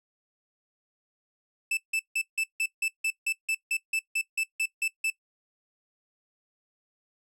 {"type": "tone bursts", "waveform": "45% pulse", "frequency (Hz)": 2637, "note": "E7", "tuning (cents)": 0, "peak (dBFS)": -25, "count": 16, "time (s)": [1.71, 5.102], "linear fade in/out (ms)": 5, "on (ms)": 62, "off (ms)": 160, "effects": ["noise-tail reverb RT60 0.1 s tail -18 dB re dry", "low-pass 12000 Hz 12 dB/octave"]}